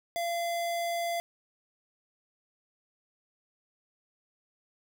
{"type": "tone", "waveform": "square", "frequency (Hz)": 684, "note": "F5", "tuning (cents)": -36, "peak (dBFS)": -30, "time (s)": [0.16, 1.2], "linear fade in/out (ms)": 0, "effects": []}